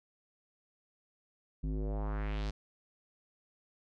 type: tone with low-pass filter sweep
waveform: square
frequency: 51.91 Hz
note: G#1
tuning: in tune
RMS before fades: -35 dBFS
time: 1.63-2.51 s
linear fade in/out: 10 ms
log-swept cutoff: 210 to 5400 Hz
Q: 2.1
effects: none